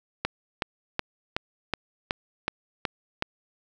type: click train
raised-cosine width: 0.3 ms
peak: -9 dBFS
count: 9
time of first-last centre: 0.25-3.224 s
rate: 2.69 Hz
effects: none